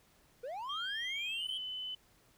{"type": "linear sweep", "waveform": "triangle", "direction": "up", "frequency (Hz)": [460, 3268], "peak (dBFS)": -37, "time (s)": [0.43, 1.58], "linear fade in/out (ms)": 10}
{"type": "tone with pitch glide", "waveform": "sine", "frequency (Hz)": [3200, 3020], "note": ["G7", "F#7"], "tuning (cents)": [35, 35], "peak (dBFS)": -38, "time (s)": [0.69, 1.95], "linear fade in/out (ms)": 5, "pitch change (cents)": -100, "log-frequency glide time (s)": [1.33, 1.47]}
{"effects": ["pink hiss -67 dBFS RMS until 2.37 s"]}